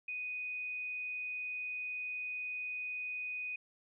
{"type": "tone", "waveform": "sine", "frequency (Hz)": 2489, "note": "D#7", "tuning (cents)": 0, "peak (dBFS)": -37, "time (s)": [0.08, 3.56], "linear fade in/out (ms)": 5, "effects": []}